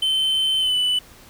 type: tone with pitch glide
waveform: triangle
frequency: 3077 to 2986 Hz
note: G7 to F#7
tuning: -33 to +15 cents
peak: -16 dBFS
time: 0.02-0.99 s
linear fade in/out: 5 ms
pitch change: -52 cents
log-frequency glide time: 0.59-0.75 s
effects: pink hiss -47 dBFS RMS until 1.29 s